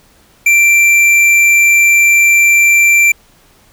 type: tone with tanh clipping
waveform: triangle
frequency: 2354 Hz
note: D7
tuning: 3 cents sharp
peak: -7 dBFS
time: 0.46-3.12 s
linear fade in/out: 5 ms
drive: 15 dB
effects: pink hiss -48 dBFS RMS until 3.72 s